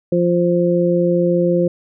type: harmonic tone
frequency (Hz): 174.61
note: F3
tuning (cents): 0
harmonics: 1 / 2 / 3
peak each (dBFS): -17 / -17 / -17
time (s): 0.12-1.68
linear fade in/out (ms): 5
effects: none

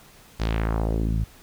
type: tone with low-pass filter sweep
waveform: sawtooth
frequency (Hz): 55.2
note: A1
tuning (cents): +6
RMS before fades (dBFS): -24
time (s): 0.39-1.25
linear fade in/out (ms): 20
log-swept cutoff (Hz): 5600 to 120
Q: 1.6
effects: pink hiss -51 dBFS RMS until 1.42 s

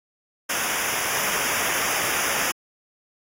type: noise with comb filter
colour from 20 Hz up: pink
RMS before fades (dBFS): -25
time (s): 0.49-2.52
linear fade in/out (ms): 10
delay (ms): 0.24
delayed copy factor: -1
effects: AAC 48 kbps

